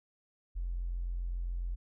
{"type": "tone with tanh clipping", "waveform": "triangle", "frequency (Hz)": 43.65, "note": "F1", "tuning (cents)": 0, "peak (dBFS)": -32, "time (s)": [0.55, 1.76], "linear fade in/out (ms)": 20, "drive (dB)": 2, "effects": []}